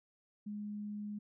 sine tone, 208 Hz, G#3, 3 cents sharp, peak -39 dBFS, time 0.46-1.19 s, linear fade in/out 10 ms, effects none

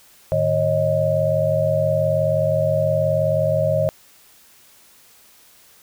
sine tone cluster, 108 / 153.9 / 546 / 625 Hz, A2 / D#3 / C#5 / D#5, -32 / -19 / -26 / +8 cents, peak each -25 / -24 / -21 / -19 dBFS, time 0.32-3.89 s, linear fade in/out 0 ms, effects white hiss -51 dBFS RMS until 5.82 s

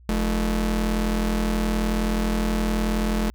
40% pulse ring-modulated tone, 130.6 Hz, C3, 3 cents flat, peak -17 dBFS, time 0.09-3.3 s, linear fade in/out 0 ms, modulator 84.8 Hz, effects added 60 Hz sine -47 dBFS peak until 3.34 s

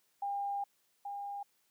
sine tone pair in turn, 803 / 806.4 Hz, G5 / G5, +41 / +49 cents, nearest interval unison, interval 8 cents, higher second, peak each -33 / -38 dBFS, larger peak first, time 0.22-0.64 / 1.05-1.43 s, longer first, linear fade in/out 5 ms, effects white hiss -74 dBFS RMS until 1.7 s + high-pass 100 Hz 12 dB/octave

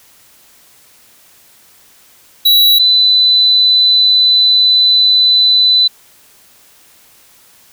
square / sine tone pair in turn, 3916 / 4001 Hz, B7 / B7, -15 / +22 cents, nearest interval unison, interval 37 cents, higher second, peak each -6 dBFS, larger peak neither, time 2.45-2.79 / 2.79-5.88 s, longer second, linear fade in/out 10 ms, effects white hiss -46 dBFS RMS until 7.72 s

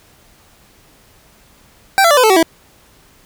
25% pulse tone with pitch steps, 779 / 674.3 / 583.6 / 505.1 / 437.2 / 378.4 / 327.5 Hz, G5 / E5 / D5 / B4 / A4 / F#4 / E4, -11 / +39 / -11 / +39 / -11 / +39 / -11 cents, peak -4 dBFS, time 1.98-2.428 s, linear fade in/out 0 ms, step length 64 ms, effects pink hiss -49 dBFS RMS until 3.25 s

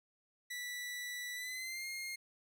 sawtooth tone with pitch glide, 1965 to 2131 Hz, B6 to C7, -9 to +31 cents, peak -37 dBFS, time 0.5-2.16 s, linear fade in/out 10 ms, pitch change +140 cents, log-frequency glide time 1.34-1.87 s, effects none

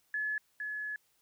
sine tone pair in turn, 1711 / 1703.6 Hz, A6 / G#6, -49 / +44 cents, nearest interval unison, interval 7 cents, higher first, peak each -31 / -35 dBFS, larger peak first, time 0.14-0.38 / 0.6-0.96 s, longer second, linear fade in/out 2 ms, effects white hiss -72 dBFS RMS until 1.21 s

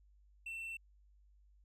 triangle tone, 2690 Hz, E7, 34 cents sharp, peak -40 dBFS, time 0.46-0.77 s, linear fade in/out 5 ms, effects added 50 Hz sine -63 dBFS peak until 1.64 s

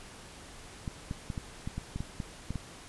clicks, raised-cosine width 5 ms, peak -22 dBFS, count 11, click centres 0.878 / 1.111 / 1.302 / 1.378 / 1.675 / 1.78 / 1.96 / 2.005 / 2.202 / 2.506 / 2.557 s, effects pink hiss -49 dBFS RMS until 2.88 s + resampled to 24000 Hz

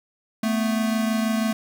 square tone pair together, 220.7 / 246.9 Hz, A3 / B3, +5 / 0 cents, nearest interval major second, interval 195 cents, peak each -22 / -29 dBFS, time 0.43-1.53 s, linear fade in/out 5 ms, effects 10-bit

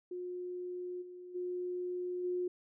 sine tone with level steps, 359.3 Hz, F4, 49 cents sharp, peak -38 / -46 / -35 / -32 dBFS, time 0.11-2.48 s, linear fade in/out 5 ms, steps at 1.01 / 1.34 / 2.23 s, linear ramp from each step 20 ms, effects none

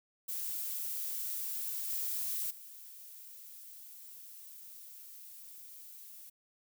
violet noise with level steps, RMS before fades -38 / -36 / -51 dBFS, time 0.28-6.3 s, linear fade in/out 10 ms, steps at 1.89 / 2.5 s, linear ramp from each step 10 ms, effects none

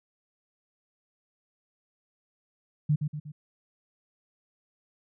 sine tone with echo, 150 Hz, D3, 37 cents sharp, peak -20 dBFS, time 2.89-2.96 s, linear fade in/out 10 ms, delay 120 ms, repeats 3, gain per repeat -6 dB, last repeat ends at 3.32 s, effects none

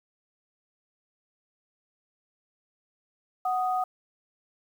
sine tone pair together, 741.3 / 1244.5 Hz, F#5 / D#6, +3 / 0 cents, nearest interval major sixth, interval 897 cents, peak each -25 / -31 dBFS, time 3.45-3.84 s, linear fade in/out 5 ms, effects 9-bit

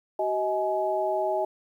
sine tone cluster, 378.7 / 632 / 842 Hz, F#4 / D#5 / G#5, +40 / +27 / +24 cents, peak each -30 / -26 / -29 dBFS, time 0.19-1.45 s, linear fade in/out 5 ms, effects 10-bit

